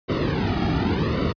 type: noise with flanger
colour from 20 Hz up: brown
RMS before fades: -22 dBFS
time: 0.08-1.33 s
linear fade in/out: 20 ms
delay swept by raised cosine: 1.2 to 1.99 ms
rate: 0.88 Hz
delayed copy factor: -0.95
effects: high-pass 60 Hz 12 dB/octave + resampled to 11025 Hz